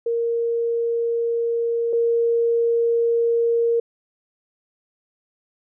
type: tone pair in turn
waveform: sine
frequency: 465.8 / 465.8 Hz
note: A#4 / A#4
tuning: -1 / -1 cents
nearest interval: unison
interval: 0 cents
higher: neither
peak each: -19 / -16 dBFS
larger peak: second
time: 0.06-1.93 / 1.93-3.8 s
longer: neither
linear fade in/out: 5 ms
effects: none